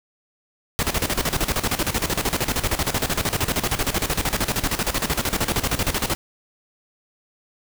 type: noise with tremolo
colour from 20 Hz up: pink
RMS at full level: -21 dBFS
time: 0.79-6.15 s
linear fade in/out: 0 ms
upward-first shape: square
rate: 13 Hz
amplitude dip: 75%
effects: none